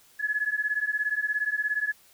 sine beating tone pair, 1693 / 1710 Hz, G#6 / A6, +33 / -50 cents, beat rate 17 Hz, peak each -28 dBFS, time 0.19-1.93 s, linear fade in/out 20 ms, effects white hiss -58 dBFS RMS until 2.13 s

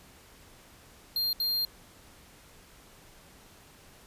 square tone bursts at uneven times, 4200 Hz, C8, 6 cents sharp, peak -27 dBFS, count 2, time 1.16-1.33 / 1.4-1.65 s, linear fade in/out 2 ms, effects pink hiss -55 dBFS RMS until 4.06 s + resampled to 32000 Hz

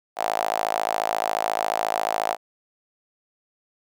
sawtooth tone with high-pass filter, 54.2 Hz, A1, 25 cents flat, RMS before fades -25 dBFS, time 0.16-2.37 s, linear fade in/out 50 ms, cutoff 720 Hz, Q 5.5, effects none

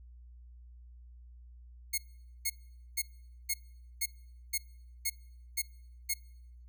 5% pulse tone bursts, 2164 Hz, C#7, 42 cents flat, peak -19 dBFS, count 9, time 1.93-6.14 s, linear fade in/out 10 ms, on 50 ms, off 470 ms, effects noise-tail reverb RT60 0.9 s tail -25 dB re dry + added 60 Hz sine -50 dBFS peak until 6.68 s

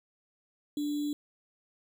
sine tone with sample-and-hold, 293.7 Hz, D4, in tune, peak -29 dBFS, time 0.77-1.13 s, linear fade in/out 2 ms, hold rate 3675 Hz, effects none

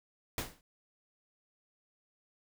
pink noise with exponential decay, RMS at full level -32 dBFS, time 0.38-0.61 s, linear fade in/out 1 ms, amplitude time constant 49 ms, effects none

